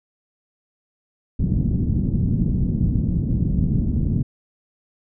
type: low-pass noise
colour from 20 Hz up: white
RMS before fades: -20 dBFS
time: 1.39-4.23 s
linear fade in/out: 10 ms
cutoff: 210 Hz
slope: 24 dB/octave
effects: none